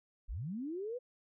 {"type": "linear sweep", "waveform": "sine", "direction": "up", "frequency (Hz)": [30.77, 511], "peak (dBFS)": -37, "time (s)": [0.28, 0.99], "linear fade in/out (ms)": 20, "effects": []}